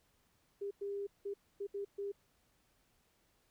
sine tone bursts at uneven times, 401.2 Hz, G4, 40 cents sharp, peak -37 dBFS, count 6, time 0.61-0.71 / 0.81-1.07 / 1.25-1.34 / 1.6-1.67 / 1.74-1.85 / 1.98-2.12 s, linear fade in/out 10 ms, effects pink hiss -74 dBFS RMS until 3.5 s

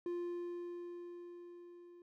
triangle tone with level ramp, 349.2 Hz, F4, in tune, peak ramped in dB -34 to -53 dBFS, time 0.06-2.02 s, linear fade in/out 2 ms, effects none

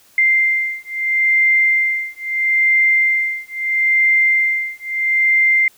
sine beating tone pair, 2092 / 2092.76 Hz, C7 / C7, -1 / 0 cents, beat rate 0.76 Hz, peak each -16 dBFS, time 0.18-5.68 s, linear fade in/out 2 ms, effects white hiss -51 dBFS RMS until 5.77 s

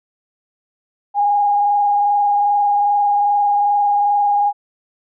sine tone with frequency modulation, 818 Hz, G#5, 26 cents flat, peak -12 dBFS, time 1.14-4.53 s, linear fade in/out 50 ms, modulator 22.5 Hz, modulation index 0.52, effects none

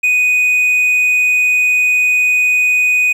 triangle tone, 2488 Hz, D#7, 1 cent flat, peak -8 dBFS, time 0.03-3.13 s, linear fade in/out 10 ms, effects 8-bit

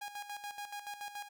sawtooth tone with tremolo, 820 Hz, G#5, 22 cents flat, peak -36 dBFS, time 0.01-1.29 s, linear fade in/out 10 ms, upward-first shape square, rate 7 Hz, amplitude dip 65%, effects none

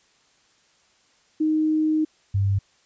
sine tone pair in turn, 311.1 / 98.79 Hz, D#4 / G2, 0 / +14 cents, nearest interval octave + minor sixth, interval 1986 cents, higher first, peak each -18 dBFS, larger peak neither, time 1.4-2.05 / 2.34-2.59 s, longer first, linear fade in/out 10 ms, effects white hiss -61 dBFS RMS until 2.85 s + resampled to 16000 Hz

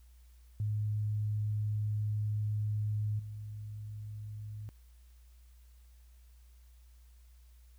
sine tone with level steps, 105.8 Hz, G#2, 33 cents sharp, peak -30 / -40 dBFS, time 0.6-4.69 s, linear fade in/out 0 ms, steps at 3.19 s, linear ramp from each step 5 ms, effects added 60 Hz sine -55 dBFS peak until 7.78 s + white hiss -71 dBFS RMS until 7.78 s

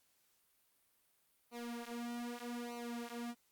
sawtooth tone with flanger, 238.5 Hz, A#3, 40 cents sharp, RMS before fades -44 dBFS, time 1.51-3.35 s, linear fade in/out 50 ms, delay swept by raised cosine 0.58 to 6.58 ms, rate 0.81 Hz, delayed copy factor -1, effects white hiss -75 dBFS RMS until 3.51 s + Opus 48 kbps

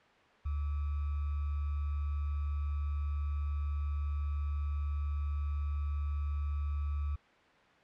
sine tone with sample-and-hold, 72.9 Hz, D2, 12 cents flat, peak -31 dBFS, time 0.45-7.16 s, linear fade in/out 10 ms, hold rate 1225 Hz, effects white hiss -61 dBFS RMS until 7.83 s + low-pass 2000 Hz 12 dB/octave

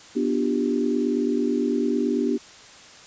sine chord, G dominant seventh, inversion first, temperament just, 245 / 294 / 352.8 / 392 Hz, B3 / D4 / F4 / G4, -14 / +2 / +18 / 0 cents, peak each -24 / -25 / -30 / -26 dBFS, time 0.15-2.38 s, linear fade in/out 20 ms, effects white hiss -46 dBFS RMS until 3.06 s + resampled to 16000 Hz

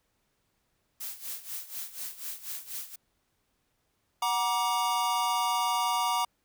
blue noise with tremolo, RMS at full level -36 dBFS, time 1-2.96 s, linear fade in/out 10 ms, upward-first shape sine, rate 4.1 Hz, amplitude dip 80%
square chord, Gb augmented, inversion none, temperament equal with one note detuned, 740 / 949.2 / 1174.7 Hz, Gb5 / Bb5 / D6, 0 / +31 / 0 cents, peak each -33 / -29 / -32 dBFS, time 4.22-6.25 s, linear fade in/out 5 ms
effects pink hiss -75 dBFS RMS until 6.44 s

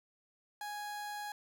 30% pulse tone, 830 Hz, G#5, 1 cent flat, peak -37 dBFS, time 0.61-1.32 s, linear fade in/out 2 ms, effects none

